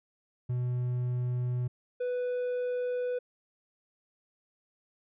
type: tone pair in turn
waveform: triangle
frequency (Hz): 123.8 / 495.2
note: B2 / B4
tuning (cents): +5 / +5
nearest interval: 2 octaves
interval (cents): 2400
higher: second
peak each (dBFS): -26 / -27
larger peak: first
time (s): 0.49-1.68 / 2-3.19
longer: neither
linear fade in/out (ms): 10
effects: resampled to 8000 Hz